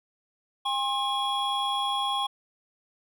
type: tone cluster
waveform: triangle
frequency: 809 / 1068 / 3333 Hz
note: G#5 / C6 / G#7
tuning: -46 / +35 / +5 cents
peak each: -28 dBFS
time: 0.65-2.27 s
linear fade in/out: 10 ms
effects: none